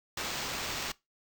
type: noise with sample-and-hold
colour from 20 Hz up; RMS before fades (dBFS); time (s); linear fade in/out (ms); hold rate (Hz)
violet; -36; 0.17-0.92; 5; 11025
effects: noise-tail reverb RT60 0.2 s tail -21 dB re dry